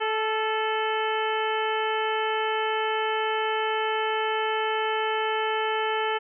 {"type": "harmonic tone with a mistuned harmonic", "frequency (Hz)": 436.1, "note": "A4", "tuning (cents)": -15, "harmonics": [1, 2, 3, 4, 5, 6, 7], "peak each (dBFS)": [-28, -28, -32, -33, -36, -37, -35], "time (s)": [0, 6.19], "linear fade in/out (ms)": 20, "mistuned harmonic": 3, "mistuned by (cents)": 29, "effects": []}